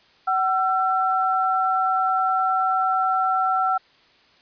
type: tone pair together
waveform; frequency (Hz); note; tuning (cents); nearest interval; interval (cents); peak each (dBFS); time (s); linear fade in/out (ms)
sine; 755 / 1345.3; F#5 / E6; +35 / +35; minor seventh; 1000; -21; 0.27-3.78; 10
effects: white hiss -56 dBFS RMS until 4.41 s + resampled to 11025 Hz